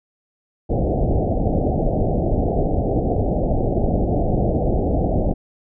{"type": "low-pass noise", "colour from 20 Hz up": "pink", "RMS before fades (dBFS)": -19, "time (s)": [0.69, 5.34], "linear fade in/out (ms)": 20, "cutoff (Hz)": 770, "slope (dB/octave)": 96, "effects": []}